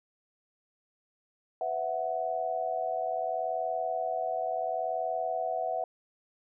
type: chord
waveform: sine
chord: B suspended fourth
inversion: none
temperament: equal with one note detuned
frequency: 502.8 / 659.3 / 740 Hz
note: B4 / E5 / F#5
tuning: +31 / 0 / 0 cents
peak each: -38 / -32 / -32 dBFS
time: 1.61-5.84 s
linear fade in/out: 2 ms
effects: none